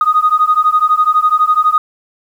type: beating tone pair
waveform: sine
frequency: 1237 / 1249 Hz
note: D#6 / D#6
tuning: -10 / +6 cents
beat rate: 12 Hz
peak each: -11 dBFS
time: 0.01-1.78 s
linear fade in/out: 2 ms
effects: tanh soft clip ceiling -1 dBFS + 7-bit